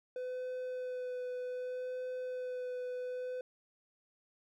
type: tone with vibrato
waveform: triangle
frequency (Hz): 503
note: B4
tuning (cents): +32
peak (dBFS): -35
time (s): 0.16-3.41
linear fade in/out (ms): 2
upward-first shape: sine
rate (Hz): 0.65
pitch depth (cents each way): 13
effects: none